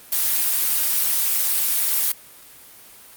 blue noise, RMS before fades -20 dBFS, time 0.12-2.12 s, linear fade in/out 5 ms, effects white hiss -45 dBFS RMS until 3.16 s + Opus 32 kbps

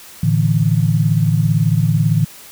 sine chord, A suspended fourth, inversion none, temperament equal with one note detuned, 111.92 / 146.83 / 164.81 Hz, A2 / D3 / E3, +30 / 0 / 0 cents, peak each -16 dBFS, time 0.23-2.25 s, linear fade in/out 5 ms, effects white hiss -39 dBFS RMS until 2.51 s

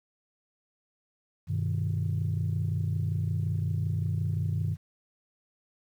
sine chord, G augmented, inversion none, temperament equal, 98 / 123.47 / 155.56 Hz, G2 / B2 / D#3, 0 / 0 / 0 cents, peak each -28 / -32 / -30 dBFS, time 1.47-4.77 s, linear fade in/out 50 ms, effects tanh soft clip ceiling -20 dBFS + 10-bit

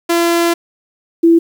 sawtooth / sine tone pair in turn, 340.1 / 333.7 Hz, F4 / E4, -46 / +21 cents, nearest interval unison, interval 33 cents, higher first, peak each -7 / -5 dBFS, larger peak second, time 0.09-0.54 / 1.23-1.39 s, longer first, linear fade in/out 10 ms, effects 7-bit

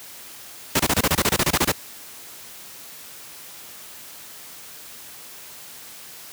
pink noise bursts, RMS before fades -18 dBFS, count 14, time 0.75-1.719 s, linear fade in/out 5 ms, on 46 ms, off 25 ms, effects white hiss -41 dBFS RMS until 6.32 s + high-pass 80 Hz 12 dB/octave

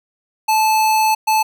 square tone bursts at uneven times, 871 Hz, A5, 18 cents flat, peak -13 dBFS, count 2, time 0.48-1.15 / 1.27-1.43 s, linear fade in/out 10 ms, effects none

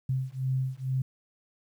sine beating tone pair, 130 / 132.2 Hz, C3 / C3, -11 / +18 cents, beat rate 2.2 Hz, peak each -30 dBFS, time 0.09-1.02 s, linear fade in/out 5 ms, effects 10-bit

